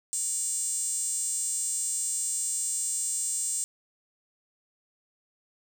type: tone with high-pass filter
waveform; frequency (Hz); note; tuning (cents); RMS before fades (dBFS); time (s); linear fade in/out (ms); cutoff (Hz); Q
5% pulse; 585; D5; -7; -30; 0.13-3.64; 0; 8000; 8.4
effects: none